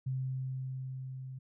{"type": "tone with level ramp", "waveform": "sine", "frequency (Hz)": 130.81, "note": "C3", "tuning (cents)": 0, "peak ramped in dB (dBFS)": [-31, -41], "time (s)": [0.06, 1.39], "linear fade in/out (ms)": 10, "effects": []}